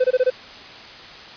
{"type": "tone bursts", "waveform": "triangle", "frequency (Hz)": 509, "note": "C5", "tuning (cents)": -48, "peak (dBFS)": -11, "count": 5, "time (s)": [0, 0.303], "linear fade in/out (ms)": 10, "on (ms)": 43, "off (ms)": 22, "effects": ["white hiss -39 dBFS RMS until 1.36 s", "resampled to 11025 Hz"]}